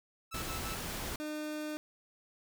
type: tone bursts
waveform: sawtooth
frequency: 1314 Hz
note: E6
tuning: 6 cents flat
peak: -38 dBFS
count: 3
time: 0.31-0.756 s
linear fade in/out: 20 ms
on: 120 ms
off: 43 ms
type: noise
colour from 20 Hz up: pink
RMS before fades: -39 dBFS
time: 0.34-1.16 s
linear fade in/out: 5 ms
type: tone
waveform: 30% pulse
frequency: 303.9 Hz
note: D#4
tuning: 41 cents flat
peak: -34 dBFS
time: 1.2-1.77 s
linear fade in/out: 0 ms
effects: none